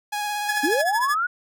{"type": "tone with vibrato", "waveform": "sawtooth", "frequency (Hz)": 830.6, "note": "G#5", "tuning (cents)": 0, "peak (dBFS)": -21, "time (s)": [0.12, 0.82], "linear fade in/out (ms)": 10, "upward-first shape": "triangle", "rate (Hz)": 17, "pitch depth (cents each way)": 20}
{"type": "tone with tremolo", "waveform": "45% pulse", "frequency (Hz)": 1700, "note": "G#6", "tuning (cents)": 40, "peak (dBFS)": -20, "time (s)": [0.48, 1.15], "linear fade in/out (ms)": 10, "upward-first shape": "triangle", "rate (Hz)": 13, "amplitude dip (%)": 95}
{"type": "linear sweep", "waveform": "sine", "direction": "up", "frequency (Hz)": [261.6, 1480], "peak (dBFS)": -20, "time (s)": [0.63, 1.27], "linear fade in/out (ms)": 10}
{"effects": []}